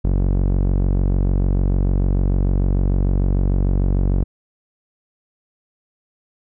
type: tone with low-pass filter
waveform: sawtooth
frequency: 46.7 Hz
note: F#1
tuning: 17 cents sharp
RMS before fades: -17 dBFS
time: 0.04-4.24 s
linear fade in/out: 10 ms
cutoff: 450 Hz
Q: 0.56
effects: none